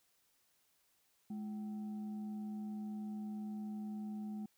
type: tone with frequency modulation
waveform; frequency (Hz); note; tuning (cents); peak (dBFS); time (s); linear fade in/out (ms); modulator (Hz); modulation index
sine; 211.1; G#3; +29; -40; 1.3-4.46; 5; 555; 0.25
effects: white hiss -75 dBFS RMS until 4.57 s